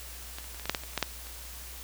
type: clicks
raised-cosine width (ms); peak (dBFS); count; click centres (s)
0.2; -21 / -28 / -29 / -24 / -18 / -8 / -11 / -24 / -30 / -11 / -8 / -28; 12; 0.385 / 0.443 / 0.546 / 0.597 / 0.656 / 0.696 / 0.748 / 0.836 / 0.935 / 0.977 / 1.027 / 1.269
effects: added 60 Hz sine -45 dBFS peak until 1.83 s + white hiss -45 dBFS RMS until 1.83 s